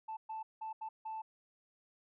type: tone bursts at uneven times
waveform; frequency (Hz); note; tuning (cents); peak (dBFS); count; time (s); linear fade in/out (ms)
sine; 880; A5; 0; -38; 5; 0.08-0.17 / 0.29-0.43 / 0.61-0.73 / 0.81-0.89 / 1.05-1.22; 10
effects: tanh soft clip ceiling -36 dBFS